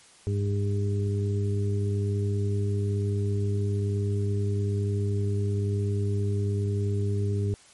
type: harmonic tone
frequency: 101.1 Hz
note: G#2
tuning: 46 cents flat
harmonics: 1 / 2 / 3 / 4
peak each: -24 / -35 / -39 / -33 dBFS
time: 0.27-7.54 s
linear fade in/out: 0 ms
effects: white hiss -54 dBFS RMS until 7.73 s + MP3 48 kbps